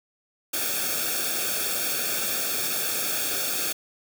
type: noise with comb filter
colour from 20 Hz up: white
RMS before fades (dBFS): -27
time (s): 0.53-3.73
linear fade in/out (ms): 10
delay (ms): 1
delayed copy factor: -0.85
effects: none